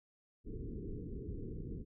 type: low-pass noise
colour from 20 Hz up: pink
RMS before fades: -43 dBFS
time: 0.44-1.85 s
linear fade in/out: 50 ms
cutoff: 460 Hz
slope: 96 dB/octave
effects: none